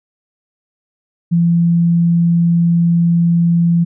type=tone; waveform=sine; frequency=170 Hz; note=F3; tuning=46 cents flat; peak=-9 dBFS; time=1.31-3.85 s; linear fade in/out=20 ms; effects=none